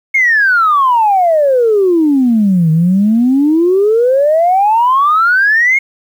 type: exponential two-way sweep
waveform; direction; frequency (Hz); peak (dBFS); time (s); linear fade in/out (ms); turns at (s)
sine; down then up; 2190 to 155.56 to 2190; -6; 0.14-5.79; 10; 2.71
effects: tanh soft clip ceiling -2 dBFS + 7-bit